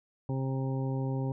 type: harmonic tone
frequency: 133.1 Hz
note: C3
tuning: 30 cents sharp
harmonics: 1 / 2 / 3 / 4 / 6 / 7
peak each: -30 / -36 / -40 / -42 / -46 / -47 dBFS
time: 0.29-1.32 s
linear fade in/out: 2 ms
effects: none